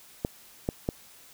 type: clicks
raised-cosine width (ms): 2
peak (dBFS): -13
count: 3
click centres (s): 0.249 / 0.689 / 0.889
effects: white hiss -53 dBFS RMS until 1.33 s